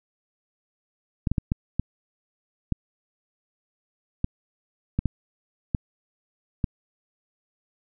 clicks, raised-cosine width 5 ms, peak -10 dBFS, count 11, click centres 1.272 / 1.316 / 1.382 / 1.519 / 1.796 / 2.723 / 4.244 / 4.99 / 5.057 / 5.748 / 6.642 s, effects none

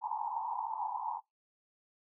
white band-pass noise, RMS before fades -37 dBFS, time 0.01-1.21 s, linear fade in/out 50 ms, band 820 to 980 Hz, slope 96 dB/octave, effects noise-tail reverb RT60 0.2 s tail -25 dB re dry

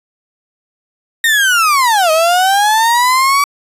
35% pulse linear two-way sweep, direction down then up, 1864.7 to 622.3 to 1147 Hz, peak -7 dBFS, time 1.24-3.44 s, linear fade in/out 2 ms, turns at 2.11 s, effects resampled to 32000 Hz

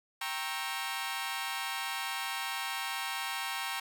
15% pulse chord, G diminished seventh, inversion none, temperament equal with one note detuned, 784 / 932.3 / 1092.2 / 1318.5 Hz, G5 / Bb5 / Db6 / Fb6, 0 / 0 / -26 / 0 cents, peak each -33 / -32 / -33 / -36 dBFS, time 0.21-3.8 s, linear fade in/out 5 ms, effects none

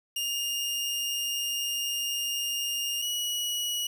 sawtooth tone pair in turn, 2828 / 2916 Hz, F7 / F#7, +21 / -26 cents, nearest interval minor second, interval 53 cents, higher second, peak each -25 dBFS, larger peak neither, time 0.16-3.02 / 3.02-3.87 s, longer first, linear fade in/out 5 ms, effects 9-bit

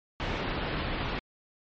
pink low-pass noise, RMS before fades -32 dBFS, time 0.2-1.19 s, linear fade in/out 0 ms, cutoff 3600 Hz, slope 24 dB/octave, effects MP3 32 kbps

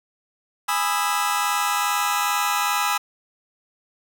sawtooth chord, E major seventh, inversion first, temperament just, 824.1 / 988.9 / 1236.1 / 1318.5 Hz, G#5 / B5 / D#6 / E6, -14 / +2 / -12 / 0 cents, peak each -22 dBFS, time 0.68-2.98 s, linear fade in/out 10 ms, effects none

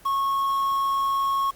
triangle tone with quantisation, 1096 Hz, C#6, 20 cents flat, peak -19 dBFS, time 0.05-1.51 s, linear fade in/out 10 ms, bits 7, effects pink hiss -51 dBFS RMS until 1.55 s + Opus 24 kbps

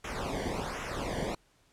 brown noise with flanger, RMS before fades -35 dBFS, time 0.04-1.35 s, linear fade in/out 5 ms, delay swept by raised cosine 0.22 to 0.78 ms, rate 1.3 Hz, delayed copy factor -0.85, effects pink hiss -67 dBFS RMS until 1.72 s + low-pass 10000 Hz 12 dB/octave

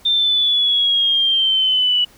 sine exponential sweep, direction down, 3598 to 2940 Hz, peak -13 dBFS, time 0.05-2.05 s, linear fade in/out 10 ms, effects pink hiss -49 dBFS RMS until 2.17 s

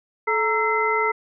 sine tone cluster, 435.3 / 924 / 1331 / 2055 Hz, A4 / A#5 / E6 / C7, -19 / -16 / +16 / -32 cents, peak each -24 dBFS, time 0.27-1.12 s, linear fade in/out 10 ms, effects none

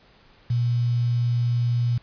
sine tone with quantisation, 120 Hz, B2, 49 cents flat, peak -19 dBFS, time 0.5-1.98 s, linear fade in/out 5 ms, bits 7, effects pink hiss -55 dBFS RMS until 2.02 s + resampled to 11025 Hz

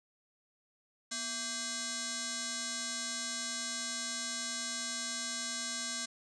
sine tone with frequency modulation, 1153 Hz, D6, 32 cents flat, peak -35 dBFS, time 1.11-6.06 s, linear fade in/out 10 ms, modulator 910 Hz, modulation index 7.9, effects none

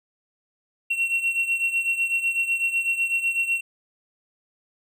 triangle beating tone pair, 2725 / 2733 Hz, F7 / F7, -43 / -38 cents, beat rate 8 Hz, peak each -21 / -26 dBFS, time 0.9-3.61 s, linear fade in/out 10 ms, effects none

